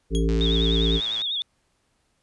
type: harmonic tone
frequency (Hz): 55.8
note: A1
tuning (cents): +25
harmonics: 1 / 3 / 5 / 7 / 8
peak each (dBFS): -21 / -26 / -28 / -29 / -30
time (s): 0.1-1.01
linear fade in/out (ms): 50
type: tone with exponential decay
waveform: sawtooth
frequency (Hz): 3300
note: G#7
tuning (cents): -12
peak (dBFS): -24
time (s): 0.15-0.28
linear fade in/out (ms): 0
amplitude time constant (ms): 27
type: click train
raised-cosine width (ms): 0.2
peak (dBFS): -21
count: 103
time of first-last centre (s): 0.29-1.217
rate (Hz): 110
type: tone with vibrato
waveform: sine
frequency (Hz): 3520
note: A7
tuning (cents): 0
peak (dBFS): -24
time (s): 0.41-1.42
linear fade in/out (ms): 0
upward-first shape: sine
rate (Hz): 10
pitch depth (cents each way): 110
effects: pink hiss -69 dBFS RMS until 2.22 s + resampled to 24000 Hz